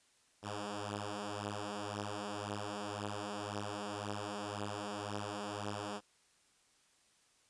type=beating tone pair; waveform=5% pulse; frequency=102 / 103.9 Hz; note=G#2 / G#2; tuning=-31 / +1 cents; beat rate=1.9 Hz; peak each=-32 / -30 dBFS; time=0.42-6.01 s; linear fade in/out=50 ms; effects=white hiss -70 dBFS RMS until 7.49 s + resampled to 22050 Hz